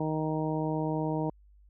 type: harmonic tone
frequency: 156.1 Hz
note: D#3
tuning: 6 cents sharp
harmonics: 1 / 2 / 3 / 4 / 5 / 6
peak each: -32 / -32 / -36 / -37 / -40 / -38 dBFS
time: 0-1.3 s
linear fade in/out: 5 ms
effects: added 50 Hz sine -55 dBFS peak until 1.69 s